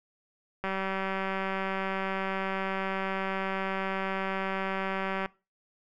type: click train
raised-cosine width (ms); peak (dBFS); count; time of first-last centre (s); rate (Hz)
0.5; -17; 888; 0.64-5.26; 192
effects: noise-tail reverb RT60 0.3 s tail -22 dB re dry

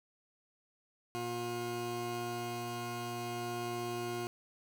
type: tone pair together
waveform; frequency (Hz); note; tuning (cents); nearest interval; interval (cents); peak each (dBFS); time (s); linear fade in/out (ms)
20% pulse; 119 / 356.6; A#2 / F4; +36 / +36; octave + perfect fifth; 1900; -37 / -33; 1.15-4.27; 0
effects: none

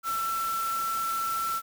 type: tone in noise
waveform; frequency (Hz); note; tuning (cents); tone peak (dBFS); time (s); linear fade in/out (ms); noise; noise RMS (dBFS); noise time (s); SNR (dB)
sine; 1339; E6; +27; -27; 0.03-1.62; 50; white; -38; 0.03-1.62; +8
effects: none

